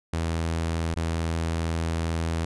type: tone with dropouts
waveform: sawtooth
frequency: 82.3 Hz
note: E2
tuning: 2 cents flat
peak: -21 dBFS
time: 0.13-2.45 s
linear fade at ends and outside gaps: 5 ms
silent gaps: 0.942-0.962 s
effects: resampled to 24000 Hz